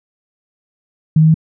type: tone with pitch steps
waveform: sine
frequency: 156.7 / 158.06 / 159.44 Hz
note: D#3 / D#3 / D#3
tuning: +13 / +28 / +43 cents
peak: -6 dBFS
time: 1.16-1.343 s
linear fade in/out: 5 ms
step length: 61 ms
effects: none